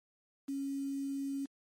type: tone with quantisation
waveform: sine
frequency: 275.6 Hz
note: C#4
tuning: 10 cents flat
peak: -34 dBFS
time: 0.48-1.46 s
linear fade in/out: 10 ms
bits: 9
effects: MP3 64 kbps